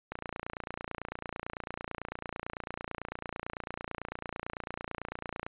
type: click train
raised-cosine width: 0.5 ms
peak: -21 dBFS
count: 156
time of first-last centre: 0.12-5.465 s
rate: 29 Hz
effects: resampled to 8000 Hz